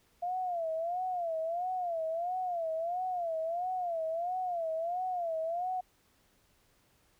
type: tone with vibrato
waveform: sine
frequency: 690 Hz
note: F5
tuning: 21 cents flat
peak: -31 dBFS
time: 0.22-5.81 s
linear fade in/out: 10 ms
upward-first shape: sine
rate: 1.5 Hz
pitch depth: 130 cents each way
effects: pink hiss -69 dBFS RMS until 7.19 s